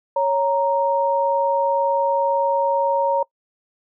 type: tone pair together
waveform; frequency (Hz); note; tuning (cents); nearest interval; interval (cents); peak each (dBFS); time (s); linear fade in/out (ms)
sine; 554.3 / 932.3; C#5 / A#5; 0 / 0; major sixth; 900; -19 / -19; 0.16-3.23; 5
effects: noise-tail reverb RT60 0.1 s tail -23 dB re dry